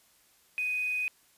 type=tone with quantisation; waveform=sine; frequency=2496 Hz; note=D#7; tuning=5 cents sharp; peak=-28 dBFS; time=0.58-1.08 s; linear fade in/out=0 ms; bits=8; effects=white hiss -64 dBFS RMS until 1.37 s + resampled to 32000 Hz